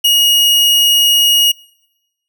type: tone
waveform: 40% pulse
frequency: 2879 Hz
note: F#7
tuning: 48 cents flat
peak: -7 dBFS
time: 0.04-1.52 s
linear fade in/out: 10 ms
effects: noise-tail reverb RT60 1.0 s tail -26 dB re dry